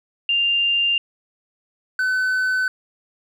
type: tone pair in turn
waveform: sine / triangle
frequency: 2794 / 1512.9 Hz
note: F7 / F#6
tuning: 0 / +38 cents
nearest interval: major seventh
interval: 1062 cents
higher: first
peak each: -16 dBFS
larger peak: neither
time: 0.29-0.98 / 1.99-2.68 s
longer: neither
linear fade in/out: 2 ms
effects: none